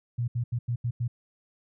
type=tone bursts at uneven times; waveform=sine; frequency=119.7 Hz; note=A#2; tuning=46 cents sharp; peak=-25 dBFS; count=6; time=0.18-0.28 / 0.35-0.44 / 0.52-0.59 / 0.68-0.76 / 0.84-0.91 / 1-1.08 s; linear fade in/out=10 ms; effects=none